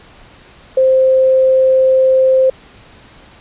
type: tone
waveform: sine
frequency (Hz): 523.3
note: C5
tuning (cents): 0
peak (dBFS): -7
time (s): 0.77-2.5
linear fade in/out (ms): 5
effects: pink hiss -42 dBFS RMS until 3.4 s + resampled to 8000 Hz